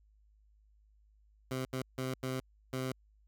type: tone bursts at uneven times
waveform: 15% pulse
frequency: 130 Hz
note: C3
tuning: 11 cents flat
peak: -28 dBFS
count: 5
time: 1.51-1.65 / 1.73-1.82 / 1.98-2.14 / 2.23-2.4 / 2.73-2.92 s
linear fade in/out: 2 ms
effects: added 52 Hz sine -63 dBFS peak until 3.27 s